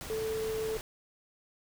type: tone in noise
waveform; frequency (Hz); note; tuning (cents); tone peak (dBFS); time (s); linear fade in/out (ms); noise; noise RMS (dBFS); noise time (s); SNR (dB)
sine; 440; A4; 0; -31; 0.1-0.77; 0; pink; -42; 0.01-0.81; +8
effects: none